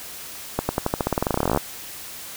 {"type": "accelerating click train", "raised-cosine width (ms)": 1, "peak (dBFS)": -6, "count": 24, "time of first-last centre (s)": [0.59, 1.574], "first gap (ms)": 100, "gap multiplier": 0.91, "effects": ["white hiss -37 dBFS RMS until 2.36 s"]}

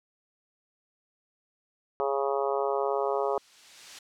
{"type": "harmonic tone", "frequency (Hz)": 138.2, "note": "C#3", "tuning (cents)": -5, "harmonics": [3, 4, 5, 6, 7, 8, 9], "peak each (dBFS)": [-29, -31, -33, -35, -36, -37, -38], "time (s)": [2, 3.38], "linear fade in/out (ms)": 0}
{"type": "noise with exponential growth", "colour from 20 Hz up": "blue", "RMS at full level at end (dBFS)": -35, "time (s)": [2.56, 3.99], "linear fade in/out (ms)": 5, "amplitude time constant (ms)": 310}
{"effects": ["low-pass 5000 Hz 12 dB/octave"]}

